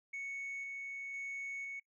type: tone with tremolo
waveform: sine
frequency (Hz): 2217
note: C#7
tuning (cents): 0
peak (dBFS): -37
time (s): 0.13-1.8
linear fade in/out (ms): 10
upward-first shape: square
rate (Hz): 0.99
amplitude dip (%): 25
effects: noise-tail reverb RT60 0.1 s tail -25 dB re dry + tanh soft clip ceiling -38 dBFS